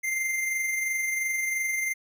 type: tone with amplitude modulation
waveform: square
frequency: 2093 Hz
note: C7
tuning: in tune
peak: -25 dBFS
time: 0.03-1.94 s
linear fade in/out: 20 ms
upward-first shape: sine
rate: 22.9 Hz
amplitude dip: 35%
effects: none